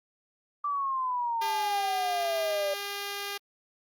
sine exponential sweep, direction down, 1174.7 to 580 Hz, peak -27 dBFS, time 0.64-2.74 s, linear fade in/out 5 ms
5% pulse tone, 403.1 Hz, G4, 48 cents sharp, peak -22 dBFS, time 1.41-3.38 s, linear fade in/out 10 ms
effects Opus 24 kbps

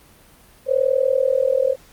sine tone with amplitude modulation, 528 Hz, C5, 16 cents sharp, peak -11 dBFS, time 0.66-1.76 s, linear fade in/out 50 ms, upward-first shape sine, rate 40.5 Hz, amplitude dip 95%, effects pink hiss -50 dBFS RMS until 1.92 s + Opus 32 kbps

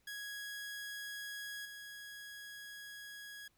sawtooth tone with level steps, 1661.2 Hz, G#6, in tune, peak -39 / -44 dBFS, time 0.07-3.48 s, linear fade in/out 5 ms, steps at 1.65 s, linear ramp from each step 5 ms, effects pink hiss -75 dBFS RMS until 3.57 s

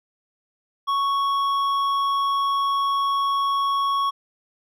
sine tone with hard clipping, 1110 Hz, C#6, 2 cents sharp, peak -21 dBFS, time 0.87-4.11 s, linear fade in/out 20 ms, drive 7 dB, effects none

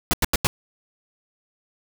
pink noise bursts, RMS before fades -19 dBFS, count 4, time 0.11-0.47 s, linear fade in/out 0 ms, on 24 ms, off 88 ms, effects none

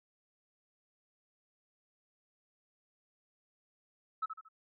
sine tone with echo, 1299 Hz, E6, 26 cents flat, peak -30 dBFS, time 4.22-4.26 s, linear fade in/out 10 ms, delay 76 ms, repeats 3, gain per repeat -8 dB, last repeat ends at 4.488 s, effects tanh soft clip ceiling -26 dBFS

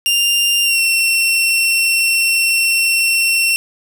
sawtooth tone with pitch glide, 2794 to 2714 Hz, F7 to E7, 0 to +50 cents, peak -9 dBFS, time 0.06-3.56 s, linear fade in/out 0 ms, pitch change -50 cents, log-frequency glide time 0.63-0.8 s, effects none

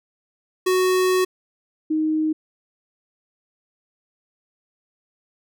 square / sine tone pair in turn, 370 / 311.9 Hz, F#4 / D#4, 0 / +4 cents, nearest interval minor third, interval 296 cents, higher first, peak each -17 / -18 dBFS, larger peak first, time 0.66-1.25 / 1.9-2.33 s, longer first, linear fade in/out 10 ms, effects none

